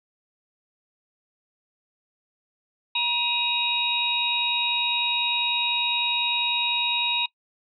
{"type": "tone cluster", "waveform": "sine", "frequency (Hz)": [956, 2510, 2823, 3793], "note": ["A#5", "D#7", "F7", "A#7"], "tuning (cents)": [43, 15, 18, 29], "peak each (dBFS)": [-30, -27, -30, -25], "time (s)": [2.95, 7.26], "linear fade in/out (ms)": 5, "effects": ["noise-tail reverb RT60 0.1 s tail -22 dB re dry"]}